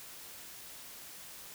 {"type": "silence", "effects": ["white hiss -49 dBFS RMS until 1.54 s"]}